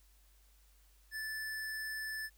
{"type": "tone", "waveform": "square", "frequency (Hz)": 1749, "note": "A6", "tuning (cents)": -11, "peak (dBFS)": -39, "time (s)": [1.11, 2.3], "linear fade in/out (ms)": 50, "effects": ["added 50 Hz sine -63 dBFS peak until 2.37 s", "white hiss -70 dBFS RMS until 2.37 s"]}